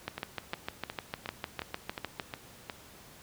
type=two click trains; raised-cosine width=0.3 ms; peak=-17 / -20 dBFS; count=15 / 8; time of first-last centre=0.08-2.198 / 0.18-2.698 s; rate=6.61 / 2.78 Hz; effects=pink hiss -53 dBFS RMS until 3.22 s + high-pass 60 Hz 12 dB/octave